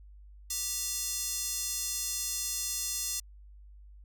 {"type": "tone with high-pass filter", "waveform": "square", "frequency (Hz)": 392, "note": "G4", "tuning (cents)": 0, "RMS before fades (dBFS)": -34, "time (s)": [0.5, 3.2], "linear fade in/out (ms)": 5, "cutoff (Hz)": 6300, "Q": 1.6, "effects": ["added 50 Hz sine -49 dBFS peak until 4.04 s"]}